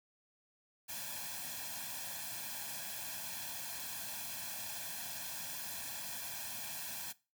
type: noise with comb filter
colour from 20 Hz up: white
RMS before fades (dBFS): -43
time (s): 0.88-7.13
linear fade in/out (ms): 20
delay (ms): 1.2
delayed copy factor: +0.8
effects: noise-tail reverb RT60 0.3 s tail -20 dB re dry + high-pass 100 Hz 12 dB/octave